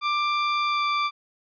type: tone with pitch glide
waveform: sawtooth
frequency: 1182 to 1173.8 Hz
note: D6 to D6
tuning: +11 to -1 cents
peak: -18 dBFS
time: 0.01-1.11 s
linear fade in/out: 50 ms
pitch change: -12 cents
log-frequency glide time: 0.66-0.85 s
effects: resampled to 11025 Hz